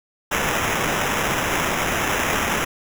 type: noise with sample-and-hold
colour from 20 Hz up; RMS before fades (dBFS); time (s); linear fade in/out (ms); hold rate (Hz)
blue; -22; 0.31-2.65; 10; 4410
effects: none